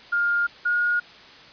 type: tone pair in turn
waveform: sine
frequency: 1410 / 1435.5 Hz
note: F6 / F6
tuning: +16 / +47 cents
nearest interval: unison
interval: 31 cents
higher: second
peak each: -19 dBFS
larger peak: neither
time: 0.12-0.47 / 0.65-1 s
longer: neither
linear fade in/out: 10 ms
effects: white hiss -46 dBFS RMS until 1.52 s + resampled to 11025 Hz